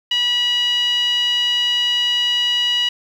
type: tone with band-pass filter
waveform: 10% pulse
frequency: 970 Hz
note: B5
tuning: 31 cents flat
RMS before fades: -18 dBFS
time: 0.11-2.89 s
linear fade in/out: 5 ms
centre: 2800 Hz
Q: 5.6
effects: 8-bit